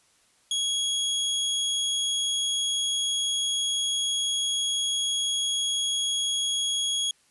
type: tone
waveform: sawtooth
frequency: 3322 Hz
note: G#7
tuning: in tune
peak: -21 dBFS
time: 0.51-7.11 s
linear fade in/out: 2 ms
effects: white hiss -63 dBFS RMS until 7.3 s + resampled to 24000 Hz